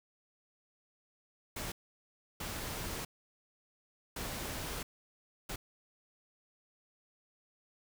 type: noise bursts at uneven times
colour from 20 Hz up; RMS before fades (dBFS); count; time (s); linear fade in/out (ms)
pink; -40; 4; 1.56-1.72 / 2.4-3.05 / 4.16-4.83 / 5.49-5.56; 5
effects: none